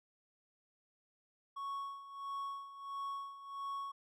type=tone with tremolo; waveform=triangle; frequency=1108.7 Hz; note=C#6; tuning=in tune; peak=-36 dBFS; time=1.56-3.92 s; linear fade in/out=10 ms; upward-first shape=sine; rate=1.5 Hz; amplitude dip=75%; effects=none